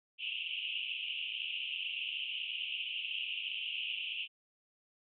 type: band-pass noise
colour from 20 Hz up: pink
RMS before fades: -39 dBFS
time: 0.18-4.28 s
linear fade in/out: 50 ms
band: 2600 to 3100 Hz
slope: 96 dB/octave
effects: none